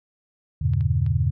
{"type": "chord", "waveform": "sine", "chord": "E diminished seventh", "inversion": "none", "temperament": "just", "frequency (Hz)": [82.41, 98.89, 118.67, 142.4], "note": ["E2", "G2", "Bb2", "Db3"], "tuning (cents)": [0, 16, 31, 47], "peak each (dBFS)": -24, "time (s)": [0.61, 1.31], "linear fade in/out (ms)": 10}
{"type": "clicks", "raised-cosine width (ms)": 0.3, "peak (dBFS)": -30, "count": 3, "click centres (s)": [0.736, 0.809, 1.064]}
{"effects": []}